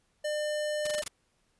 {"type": "tone", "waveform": "square", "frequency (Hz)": 600, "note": "D5", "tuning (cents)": 37, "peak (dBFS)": -30, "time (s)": [0.24, 1.02], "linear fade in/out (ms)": 10}
{"type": "noise bursts", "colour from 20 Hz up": "white", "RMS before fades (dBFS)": -34, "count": 6, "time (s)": [0.85, 1.081], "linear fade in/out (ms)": 5, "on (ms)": 21, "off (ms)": 21}
{"effects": ["pink hiss -72 dBFS RMS until 1.59 s", "resampled to 24000 Hz"]}